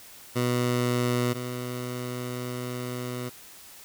15% pulse tone pair in turn, 122.7 / 123.98 Hz, B2 / B2, -11 / +7 cents, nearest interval unison, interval 18 cents, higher second, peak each -17 / -25 dBFS, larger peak first, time 0.35-1.34 / 1.34-3.3 s, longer second, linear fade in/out 20 ms, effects white hiss -48 dBFS RMS until 3.84 s

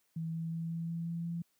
sine tone with pitch steps, 163 / 164.04 / 165.08 / 166.14 / 167.2 / 168.26 / 169.33 Hz, E3 / E3 / E3 / E3 / E3 / E3 / E3, -19 / -8 / +3 / +14 / +25 / +36 / +47 cents, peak -34 dBFS, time 0.16-1.42 s, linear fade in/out 5 ms, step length 180 ms, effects white hiss -75 dBFS RMS until 1.59 s + high-pass 80 Hz 12 dB/octave

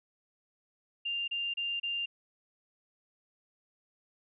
sine tone bursts, 2794 Hz, F7, in tune, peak -31 dBFS, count 4, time 1.05-2.06 s, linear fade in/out 10 ms, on 230 ms, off 30 ms, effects none

